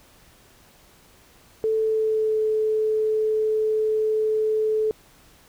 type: tone with pitch glide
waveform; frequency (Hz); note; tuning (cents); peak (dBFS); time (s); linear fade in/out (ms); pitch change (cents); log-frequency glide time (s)
sine; 440 to 433.7; A4 to A4; 0 to -25; -19; 1.64-4.91; 0; -25; 1.76-2.41
effects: pink hiss -54 dBFS RMS until 5.48 s